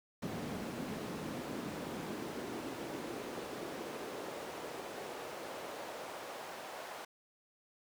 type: noise with high-pass filter sweep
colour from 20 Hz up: brown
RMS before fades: -43 dBFS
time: 0.22-7.05 s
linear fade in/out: 5 ms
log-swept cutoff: 200 to 690 Hz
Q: 1.3
effects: none